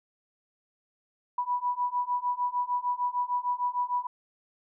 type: beating tone pair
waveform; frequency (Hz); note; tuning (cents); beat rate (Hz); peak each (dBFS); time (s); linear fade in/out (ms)
sine; 979 / 985.6; B5 / B5; -15 / -4; 6.6; -30 / -29; 1.38-4.07; 5
effects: none